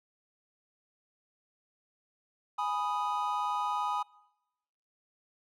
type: chord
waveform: triangle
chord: G# minor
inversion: none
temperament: equal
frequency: 830.6 / 987.8 / 1244.5 Hz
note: G#5 / B5 / D#6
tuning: 0 / 0 / 0 cents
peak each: -32 dBFS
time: 2.58-4.03 s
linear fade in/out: 10 ms
effects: noise-tail reverb RT60 1.0 s tail -24 dB re dry